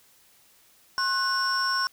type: tone cluster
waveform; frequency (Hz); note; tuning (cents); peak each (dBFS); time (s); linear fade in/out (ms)
sine; 1070 / 1484 / 5450; C6 / F#6 / F8; +38 / +5 / -43; -26; 0.98-1.87; 0
effects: tanh soft clip ceiling -18 dBFS + white hiss -59 dBFS RMS until 1.92 s